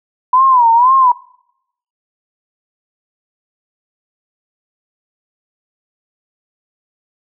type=tone with vibrato; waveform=sine; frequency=988 Hz; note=B5; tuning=in tune; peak=-6 dBFS; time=0.33-1.12 s; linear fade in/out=5 ms; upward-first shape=sine; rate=2 Hz; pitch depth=140 cents each way; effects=noise-tail reverb RT60 0.8 s tail -25 dB re dry